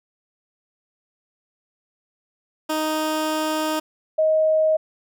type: tone pair in turn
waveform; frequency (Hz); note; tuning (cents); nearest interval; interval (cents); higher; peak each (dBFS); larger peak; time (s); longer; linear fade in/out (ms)
15% pulse / sine; 311.1 / 628.3; D#4 / D#5; 0 / +17; octave; 1217; second; -15; neither; 2.69-3.8 / 4.18-4.77; first; 10
effects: none